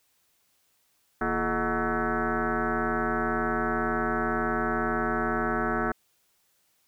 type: tone with frequency modulation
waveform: sine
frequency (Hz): 541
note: C#5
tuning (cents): -42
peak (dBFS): -24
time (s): 1.21-5.92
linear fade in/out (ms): 5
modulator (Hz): 194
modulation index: 5.6
effects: white hiss -69 dBFS RMS until 6.87 s